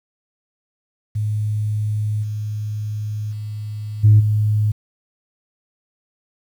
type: tone with level steps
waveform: sine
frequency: 106.2 Hz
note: G#2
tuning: 39 cents sharp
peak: -18 / -22 / -25 / -6 / -14 dBFS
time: 1.15-4.72 s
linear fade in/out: 10 ms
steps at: 2.22 / 3.31 / 4.03 / 4.19 s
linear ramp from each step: 20 ms
effects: tanh soft clip ceiling -3 dBFS + 8-bit